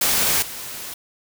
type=noise with level steps; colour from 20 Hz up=white; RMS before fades=-19 / -33 dBFS; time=0.01-0.94 s; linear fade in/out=5 ms; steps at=0.42 s; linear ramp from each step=5 ms; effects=none